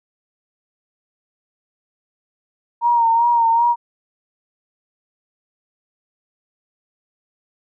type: tone with vibrato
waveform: sine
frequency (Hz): 932.3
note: A#5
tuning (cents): 0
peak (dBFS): -12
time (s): 2.81-3.76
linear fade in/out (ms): 50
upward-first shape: sine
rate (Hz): 2.6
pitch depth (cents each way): 42
effects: none